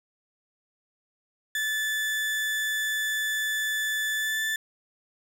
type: tone with pitch glide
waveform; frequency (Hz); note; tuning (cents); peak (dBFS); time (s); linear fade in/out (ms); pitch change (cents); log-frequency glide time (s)
35% pulse; 1744 to 1758.2; A6 to A6; -16 to -2; -24; 1.55-4.56; 2; +14; 4.17-4.43
effects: none